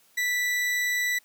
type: tone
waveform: 40% pulse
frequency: 1971 Hz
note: B6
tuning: 4 cents flat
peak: -23 dBFS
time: 0.17-1.19 s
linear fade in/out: 10 ms
effects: white hiss -61 dBFS RMS until 1.24 s + high-pass 100 Hz 12 dB/octave